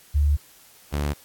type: tone pair in turn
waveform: sine / sawtooth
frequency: 72.9 / 72.9 Hz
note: D2 / D2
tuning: -12 / -12 cents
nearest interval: unison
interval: 0 cents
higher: neither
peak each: -16 / -19 dBFS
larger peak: first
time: 0.14-0.37 / 0.92-1.14 s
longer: first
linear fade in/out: 20 ms
effects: white hiss -52 dBFS RMS until 1.24 s + AAC 64 kbps